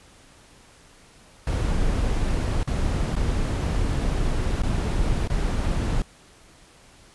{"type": "noise with dropouts", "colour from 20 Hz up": "brown", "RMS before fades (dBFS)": -23, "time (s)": [1.47, 6.02], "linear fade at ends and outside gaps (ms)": 1, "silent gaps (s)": [[2.632, 2.675], [3.154, 3.164], [4.62, 4.634], [5.275, 5.3]], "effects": ["pink hiss -52 dBFS RMS until 7.14 s", "resampled to 24000 Hz"]}